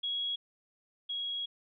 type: tone pair in turn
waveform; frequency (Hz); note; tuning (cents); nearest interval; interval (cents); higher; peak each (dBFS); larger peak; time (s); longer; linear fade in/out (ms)
sine; 3322 / 3311; G#7 / G#7; 0 / -6; unison; 6; first; -31 / -33; first; 0.03-0.36 / 1.09-1.46; second; 10
effects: none